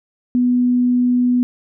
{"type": "tone", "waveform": "sine", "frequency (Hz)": 246.9, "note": "B3", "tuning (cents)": 0, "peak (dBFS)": -12, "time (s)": [0.35, 1.43], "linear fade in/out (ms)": 0, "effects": []}